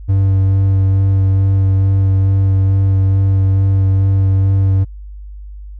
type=tone with vibrato; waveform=triangle; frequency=96.6 Hz; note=G2; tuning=25 cents flat; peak=-7 dBFS; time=0.08-4.85 s; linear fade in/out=20 ms; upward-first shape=sine; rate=2.3 Hz; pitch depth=12 cents each way; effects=added 50 Hz sine -28 dBFS peak until 5.79 s